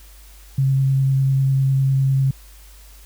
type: tone with vibrato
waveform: sine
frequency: 134.8 Hz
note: C#3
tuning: 48 cents flat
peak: -14 dBFS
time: 0.58-2.31 s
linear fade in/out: 5 ms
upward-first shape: sine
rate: 10 Hz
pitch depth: 10 cents each way
effects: added 50 Hz sine -42 dBFS peak until 3.05 s + white hiss -49 dBFS RMS until 3.05 s